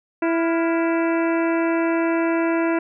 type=harmonic tone with a mistuned harmonic; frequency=331.5 Hz; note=E4; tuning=10 cents sharp; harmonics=1 / 2 / 3 / 4 / 5 / 6 / 7 / 8; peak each=-19 / -25 / -29 / -31 / -33 / -35 / -36 / -37 dBFS; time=0.22-2.79 s; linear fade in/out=5 ms; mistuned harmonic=4; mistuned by=+91 cents; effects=none